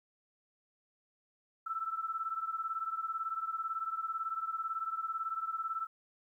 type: beating tone pair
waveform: sine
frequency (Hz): 1318.5 / 1336.5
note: E6 / E6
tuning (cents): 0 / +23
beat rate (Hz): 18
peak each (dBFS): -36 / -39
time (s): 1.66-5.87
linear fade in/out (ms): 10
effects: 12-bit